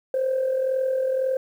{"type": "tone with amplitude modulation", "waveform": "sine", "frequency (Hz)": 523.3, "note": "C5", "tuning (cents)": 0, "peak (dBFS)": -17, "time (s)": [0.14, 1.37], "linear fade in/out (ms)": 2, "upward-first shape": "sine", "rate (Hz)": 41.9, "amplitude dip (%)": 55, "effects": ["tanh soft clip ceiling -16 dBFS", "9-bit"]}